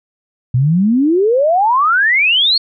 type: exponential sweep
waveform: sine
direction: up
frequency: 119 to 4435 Hz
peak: -9 dBFS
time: 0.54-2.58 s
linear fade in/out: 5 ms
effects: none